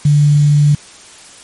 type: tone with quantisation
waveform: sine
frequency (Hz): 146.7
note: D3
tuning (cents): -2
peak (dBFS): -6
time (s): 0.05-0.75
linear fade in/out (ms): 5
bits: 5
effects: white hiss -38 dBFS RMS until 1.43 s + MP3 48 kbps